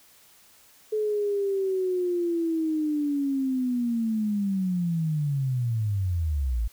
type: linear sweep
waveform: sine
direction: down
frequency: 432.3 to 52.1 Hz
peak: -23 dBFS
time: 0.92-6.68 s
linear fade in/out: 10 ms
effects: white hiss -56 dBFS RMS until 6.72 s